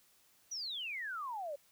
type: exponential sweep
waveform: sine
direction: down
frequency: 6030 to 547 Hz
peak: -38 dBFS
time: 0.51-1.56 s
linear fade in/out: 10 ms
effects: white hiss -68 dBFS RMS until 1.71 s